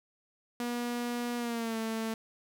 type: tone with pitch glide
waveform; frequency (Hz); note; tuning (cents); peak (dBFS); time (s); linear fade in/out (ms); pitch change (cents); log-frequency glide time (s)
sawtooth; 240.7 to 223.3; B3 to A3; -44 to +26; -28; 0.6-2.14; 2; -130; 1.37-1.77
effects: none